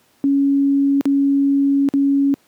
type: tone with dropouts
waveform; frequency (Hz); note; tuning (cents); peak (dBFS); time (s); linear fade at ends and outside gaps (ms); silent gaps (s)
sine; 278.3; C#4; +7; -12; 0.24-2.34; 0; 1.01-1.055 / 1.888-1.938
effects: pink hiss -57 dBFS RMS until 2.47 s + high-pass 150 Hz 12 dB/octave